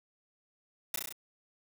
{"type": "noise with echo", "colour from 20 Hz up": "white", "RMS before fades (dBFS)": -33, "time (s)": [0.94, 0.96], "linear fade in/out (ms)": 2, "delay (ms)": 33, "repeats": 5, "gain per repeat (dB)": -2, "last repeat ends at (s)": 1.125, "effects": []}